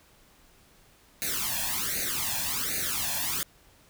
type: noise with flanger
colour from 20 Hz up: white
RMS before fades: -30 dBFS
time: 1.22-3.43 s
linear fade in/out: 0 ms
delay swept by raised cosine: 0.46 to 1.2 ms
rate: 1.3 Hz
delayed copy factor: +1
effects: pink hiss -59 dBFS RMS until 3.89 s